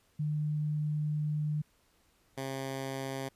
sine / 10% pulse tone pair in turn, 150.8 / 134.41 Hz, D3 / C3, +46 / +47 cents, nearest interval major second, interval 199 cents, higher first, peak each -29 / -27 dBFS, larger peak second, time 0.19-1.62 / 2.37-3.29 s, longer first, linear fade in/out 10 ms, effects pink hiss -69 dBFS RMS until 3.35 s + resampled to 32000 Hz

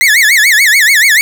40% pulse tone with vibrato, 1945 Hz, B6, 27 cents flat, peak -4 dBFS, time 0.01-1.21 s, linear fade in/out 0 ms, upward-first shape sine, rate 6.9 Hz, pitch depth 250 cents each way, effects none

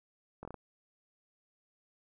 slowing click train, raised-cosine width 1 ms, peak -30 dBFS, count 5, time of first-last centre 0.43-0.543 s, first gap 21 ms, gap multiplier 1.2, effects none

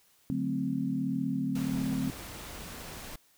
sine chord, D dominant seventh, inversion none, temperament equal with one note detuned, 145.57 / 185 / 220 / 261.6 Hz, D3 / F#3 / A3 / C4, -15 / 0 / 0 / 0 cents, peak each -36 / -35 / -35 / -31 dBFS, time 0.3-2.1 s, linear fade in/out 0 ms
pink noise, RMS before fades -43 dBFS, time 1.55-3.16 s, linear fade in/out 5 ms
effects white hiss -65 dBFS RMS until 3.37 s

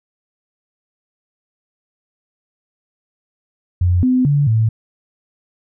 sine tone with pitch steps, 89 / 254.2 / 143.8 / 111.3 Hz, F2 / C4 / D3 / A2, +33 / -50 / -36 / +20 cents, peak -11 dBFS, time 3.81-4.69 s, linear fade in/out 5 ms, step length 220 ms, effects none

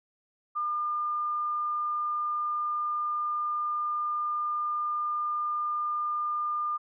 sine tone, 1205 Hz, D6, 44 cents sharp, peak -27 dBFS, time 0.55-6.78 s, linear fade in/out 20 ms, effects none

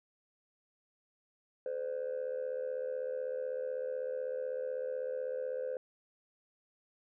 sine tone with amplitude modulation, 512 Hz, C5, 38 cents flat, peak -29 dBFS, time 1.66-5.77 s, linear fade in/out 2 ms, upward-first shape sine, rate 76 Hz, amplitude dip 85%, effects tanh soft clip ceiling -30 dBFS

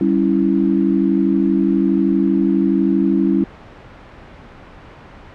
sine chord, C# diminished, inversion second, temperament equal, 196 / 277.2 / 329.6 Hz, G3 / C#4 / E4, 0 / 0 / 0 cents, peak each -17 dBFS, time 0.01-3.44 s, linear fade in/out 2 ms, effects pink hiss -39 dBFS RMS until 5.34 s + low-pass 2000 Hz 12 dB/octave

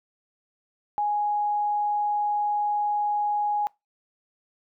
sine tone, 830.6 Hz, G#5, in tune, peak -22 dBFS, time 0.98-3.67 s, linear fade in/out 0 ms, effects noise-tail reverb RT60 0.2 s tail -23 dB re dry

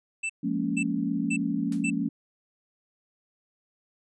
square tone bursts, 2653 Hz, E7, 10 cents sharp, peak -28 dBFS, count 4, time 0.23-1.904 s, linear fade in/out 10 ms, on 66 ms, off 470 ms
sine chord, Bb minor seventh, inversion second, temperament just, 174.81 / 209.8 / 233.1 / 279.7 Hz, F3 / Ab3 / Bb3 / Db4, +2 / +18 / 0 / +16 cents, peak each -32 / -31 / -31 / -29 dBFS, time 0.43-2.09 s, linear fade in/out 10 ms
white noise with exponential decay, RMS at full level -42 dBFS, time 1.72-1.87 s, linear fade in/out 2 ms, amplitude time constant 31 ms
effects resampled to 24000 Hz

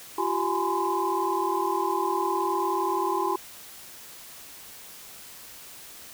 sine tone cluster, 345.7 / 385.1 / 835 / 1003 / 1043 Hz, F4 / G4 / G#5 / B5 / C6, -18 / -31 / +9 / +26 / -6 cents, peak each -30 dBFS, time 0.18-3.36 s, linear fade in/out 5 ms, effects white hiss -45 dBFS RMS until 6.13 s

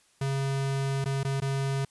square tone with dropouts, 136.6 Hz, C#3, 25 cents flat, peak -27 dBFS, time 0.21-1.85 s, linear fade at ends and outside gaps 5 ms, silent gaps 1.044-1.057 / 1.233-1.248 / 1.403-1.419 s, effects white hiss -64 dBFS RMS until 1.9 s + resampled to 24000 Hz

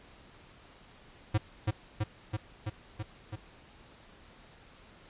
square tone with echo, 106.4 Hz, G#2, 42 cents sharp, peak -24 dBFS, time 1.34-1.38 s, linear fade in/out 10 ms, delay 330 ms, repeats 6, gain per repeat -2 dB, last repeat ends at 3.36 s, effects pink hiss -56 dBFS RMS until 5.09 s + resampled to 8000 Hz

